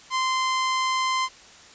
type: tone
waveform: sawtooth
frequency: 1039 Hz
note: C6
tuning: 12 cents flat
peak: -18 dBFS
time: 0.1-1.29 s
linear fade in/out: 50 ms
effects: white hiss -48 dBFS RMS until 1.74 s + resampled to 16000 Hz